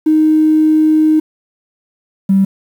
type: tone pair in turn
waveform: triangle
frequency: 311.1 / 194.08 Hz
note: D#4 / G3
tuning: 0 / -17 cents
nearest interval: minor sixth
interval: 817 cents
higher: first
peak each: -3 dBFS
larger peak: neither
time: 0.06-1.2 / 2.29-2.45 s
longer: first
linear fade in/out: 10 ms
effects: tanh soft clip ceiling -5 dBFS + 7-bit